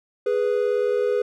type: tone pair together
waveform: triangle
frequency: 415.3 / 493.9 Hz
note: G#4 / B4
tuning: 0 / 0 cents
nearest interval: minor third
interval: 300 cents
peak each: -20 dBFS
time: 0.26-1.22 s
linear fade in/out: 5 ms
effects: none